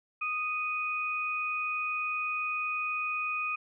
sine tone pair together, 1242.6 / 2487 Hz, D#6 / D#7, -3 / -1 cents, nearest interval octave, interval 1202 cents, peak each -34 / -31 dBFS, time 0.21-3.56 s, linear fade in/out 10 ms, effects none

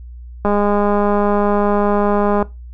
click train, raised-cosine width 1 ms, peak -4 dBFS, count 406, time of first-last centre 0.45-2.426 s, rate 205 Hz, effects noise-tail reverb RT60 0.2 s tail -18 dB re dry + added 60 Hz sine -31 dBFS peak until 2.73 s

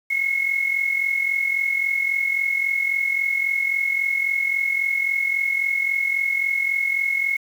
sine tone with amplitude modulation, 2176 Hz, C#7, 33 cents flat, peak -16 dBFS, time 0.1-7.37 s, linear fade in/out 10 ms, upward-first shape sine, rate 43.7 Hz, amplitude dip 65%, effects 7-bit

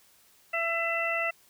harmonic tone, 669 Hz, E5, 25 cents sharp, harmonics 1 / 2 / 3 / 4, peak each -32 / -34 / -31 / -31 dBFS, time 0.53-1.31 s, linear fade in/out 10 ms, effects white hiss -61 dBFS RMS until 1.49 s

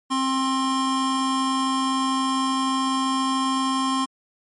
square tone pair together, 264.7 / 1058.8 Hz, C4 / C6, +20 / +20 cents, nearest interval 2 octaves, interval 2400 cents, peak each -24 dBFS, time 0.1-4.06 s, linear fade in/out 20 ms, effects MP3 48 kbps

